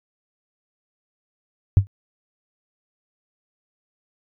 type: tone with exponential decay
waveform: sine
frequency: 98 Hz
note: G2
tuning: in tune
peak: -4 dBFS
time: 1.77-1.87 s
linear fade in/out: 0 ms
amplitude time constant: 20 ms
effects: tanh soft clip ceiling -2 dBFS